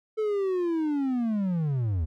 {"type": "linear sweep", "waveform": "triangle", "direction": "down", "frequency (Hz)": [440, 73.42], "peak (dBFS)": -22, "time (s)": [0.17, 2.06], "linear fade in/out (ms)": 20, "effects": []}